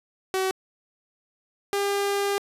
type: tone pair in turn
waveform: sawtooth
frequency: 378.7 / 401.2 Hz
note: F#4 / G4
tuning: +40 / +40 cents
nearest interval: minor second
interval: 100 cents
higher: second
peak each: -19 dBFS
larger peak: neither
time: 0.34-0.51 / 1.73-2.38 s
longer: second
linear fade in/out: 0 ms
effects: resampled to 32000 Hz